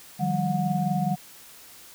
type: tone cluster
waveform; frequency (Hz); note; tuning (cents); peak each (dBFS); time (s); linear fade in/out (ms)
sine; 153 / 177.9 / 197.1 / 726; D#3 / F3 / G3 / F#5; -29 / +32 / +10 / -33; -28; 0.19-1.16; 20
effects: white hiss -48 dBFS RMS until 1.94 s